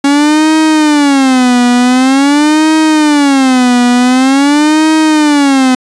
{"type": "tone with vibrato", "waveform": "45% pulse", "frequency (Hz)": 277.2, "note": "C#4", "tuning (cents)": 0, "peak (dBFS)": -5, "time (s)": [0.04, 5.75], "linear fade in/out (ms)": 5, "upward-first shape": "sine", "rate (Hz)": 0.46, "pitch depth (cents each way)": 220, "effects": ["resampled to 22050 Hz"]}